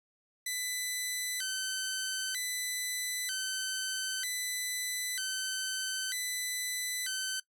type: tone with vibrato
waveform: 10% pulse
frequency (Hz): 1749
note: A6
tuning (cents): -11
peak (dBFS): -24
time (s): 0.46-7.4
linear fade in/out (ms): 5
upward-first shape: square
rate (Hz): 0.53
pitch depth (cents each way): 230
effects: noise-tail reverb RT60 0.1 s tail -19 dB re dry